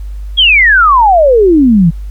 sine exponential sweep, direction down, 3369 to 155.56 Hz, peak -3 dBFS, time 0.37-1.91 s, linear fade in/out 20 ms, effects added 50 Hz sine -19 dBFS peak until 2.1 s + pink hiss -48 dBFS RMS until 2.1 s

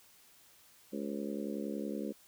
harmonic tone with a mistuned harmonic, 70.8 Hz, C#2, 37 cents sharp, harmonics 3 / 4 / 5 / 6 / 7 / 8, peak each -39 / -41 / -43 / -45 / -46 / -47 dBFS, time 0.92-2.13 s, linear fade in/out 20 ms, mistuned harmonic 8, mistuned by -61 cents, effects white hiss -62 dBFS RMS until 2.27 s

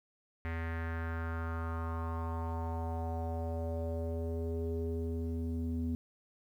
square tone with low-pass filter sweep, 82.41 Hz, E2, in tune, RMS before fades -36 dBFS, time 0.45-5.95 s, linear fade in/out 0 ms, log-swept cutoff 2000 to 270 Hz, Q 4, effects 11-bit

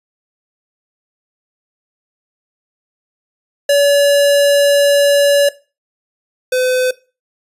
square tone pair in turn, 570 / 507.8 Hz, C#5 / B4, +48 / +48 cents, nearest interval major second, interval 200 cents, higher first, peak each -9 / -13 dBFS, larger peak first, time 3.69-5.49 / 6.52-6.91 s, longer first, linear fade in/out 5 ms, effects noise-tail reverb RT60 0.3 s tail -18 dB re dry + resampled to 32000 Hz

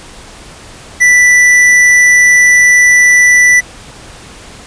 triangle tone with hard clipping, 1975.5 Hz, B6, in tune, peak -5 dBFS, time 1-3.61 s, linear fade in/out 20 ms, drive 14 dB, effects pink hiss -33 dBFS RMS until 4.66 s + resampled to 22050 Hz

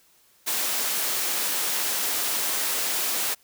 white high-pass noise, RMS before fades -26 dBFS, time 0.46-3.35 s, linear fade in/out 20 ms, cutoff 290 Hz, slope 12 dB/octave, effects white hiss -60 dBFS RMS until 3.43 s

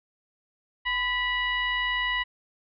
sine tone with frequency modulation, 1960 Hz, B6, 14 cents flat, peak -24 dBFS, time 0.85-2.24 s, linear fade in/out 20 ms, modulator 956 Hz, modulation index 1, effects none

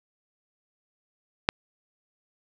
click, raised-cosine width 0.3 ms, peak -3 dBFS, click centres 1.489 s, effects 7-bit

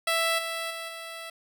10% pulse tone with level steps, 661 Hz, E5, 5 cents sharp, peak -15 / -22 / -26 / -29 dBFS, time 0.07-1.3 s, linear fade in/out 5 ms, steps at 0.38 / 0.7 / 0.88 s, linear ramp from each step 10 ms, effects none

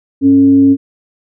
sine tone with frequency modulation, 275 Hz, C#4, 14 cents flat, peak -4 dBFS, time 0.21-0.77 s, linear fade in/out 50 ms, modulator 172 Hz, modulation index 0.24, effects none

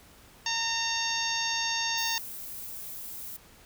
harmonic tone, 915 Hz, A#5, 32 cents flat, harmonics 1 / 2 / 3 / 4 / 5 / 6 / 7, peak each -35 / -35 / -35 / -35 / -35 / -35 / -35 dBFS, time 0.46-2.18 s, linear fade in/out 2 ms
violet noise, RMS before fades -40 dBFS, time 1.97-3.37 s, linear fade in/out 10 ms
effects pink hiss -55 dBFS RMS until 3.65 s

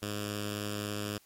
5% pulse tone with notch filter, 103.7 Hz, G#2, 2 cents flat, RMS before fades -36 dBFS, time 0.02-1.18 s, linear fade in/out 5 ms, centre 850 Hz, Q 0.76, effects white hiss -63 dBFS RMS until 1.25 s + MP3 64 kbps

